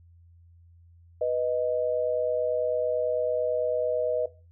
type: tone pair together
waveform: sine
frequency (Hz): 493.3 / 622.3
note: B4 / D#5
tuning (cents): -2 / 0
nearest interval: major third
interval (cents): 402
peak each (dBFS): -26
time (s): 1.21-4.26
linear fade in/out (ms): 5
effects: noise-tail reverb RT60 0.3 s tail -17 dB re dry + added 85 Hz sine -52 dBFS peak until 4.51 s